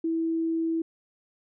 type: tone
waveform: sine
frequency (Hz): 327.3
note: E4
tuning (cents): -12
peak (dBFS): -24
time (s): 0.04-0.82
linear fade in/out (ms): 5
effects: none